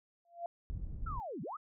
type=tone with exponential growth; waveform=sine; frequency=687 Hz; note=F5; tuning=29 cents flat; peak=-33 dBFS; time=0.25-0.46 s; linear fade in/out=2 ms; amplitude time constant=45 ms
type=low-pass noise; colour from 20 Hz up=pink; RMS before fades=-40 dBFS; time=0.7-1.2 s; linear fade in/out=0 ms; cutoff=100 Hz; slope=12 dB/octave
type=linear two-way sweep; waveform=sine; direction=down then up; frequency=1396.9 to 130.81 to 1344 Hz; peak=-39 dBFS; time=1.06-1.57 s; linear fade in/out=10 ms; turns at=1.42 s
effects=none